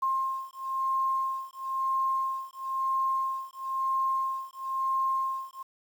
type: beating tone pair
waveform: sine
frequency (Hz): 1062 / 1063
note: C6 / C6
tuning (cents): +25 / +27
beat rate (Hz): 1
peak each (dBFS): -30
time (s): 0.02-5.63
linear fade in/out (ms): 10
effects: 9-bit